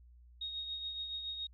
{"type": "tone with tremolo", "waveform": "sine", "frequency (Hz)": 3741, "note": "A#7", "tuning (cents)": 5, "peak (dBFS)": -36, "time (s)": [0.41, 1.47], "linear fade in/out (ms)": 5, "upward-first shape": "triangle", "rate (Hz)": 7.1, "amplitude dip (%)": 50, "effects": ["added 60 Hz sine -56 dBFS peak until 1.53 s"]}